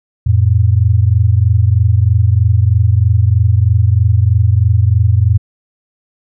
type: tone pair together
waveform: sine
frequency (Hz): 89.05 / 112.2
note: F2 / A2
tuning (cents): +34 / +34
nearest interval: major third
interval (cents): 400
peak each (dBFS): -10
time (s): 0.26-5.38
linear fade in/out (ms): 10
effects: none